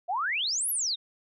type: exponential two-way sweep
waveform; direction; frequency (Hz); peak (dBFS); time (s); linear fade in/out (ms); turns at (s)
sine; up then down; 658 to 12000 to 3540; -26; 0.08-0.96; 20; 0.7
effects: none